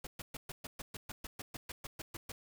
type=noise bursts; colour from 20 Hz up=pink; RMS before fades=-44 dBFS; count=16; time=0.04-2.32 s; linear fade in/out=5 ms; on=30 ms; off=120 ms; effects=none